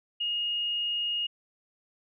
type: tone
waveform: sine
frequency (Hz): 2860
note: F7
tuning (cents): +41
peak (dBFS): -27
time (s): 0.2-1.27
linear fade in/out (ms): 10
effects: none